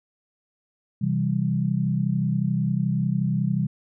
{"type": "chord", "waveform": "sine", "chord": "C major", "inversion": "none", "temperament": "equal", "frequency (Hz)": [130.81, 164.81, 196], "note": ["C3", "E3", "G3"], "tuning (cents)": [0, 0, 0], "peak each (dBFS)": -25, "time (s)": [1.01, 3.67], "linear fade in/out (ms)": 10, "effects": []}